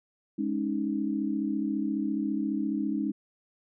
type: chord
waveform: sine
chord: Ab suspended fourth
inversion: none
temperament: just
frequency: 207.7 / 276.9 / 311.5 Hz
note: Ab3 / Db4 / Eb4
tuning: 0 / -2 / +2 cents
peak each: -31 dBFS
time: 0.38-3.12 s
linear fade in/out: 10 ms
effects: none